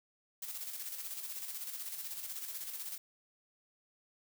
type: noise with tremolo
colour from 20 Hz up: blue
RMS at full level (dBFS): -41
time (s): 0.42-2.98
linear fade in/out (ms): 5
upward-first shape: square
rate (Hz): 16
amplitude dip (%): 45
effects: none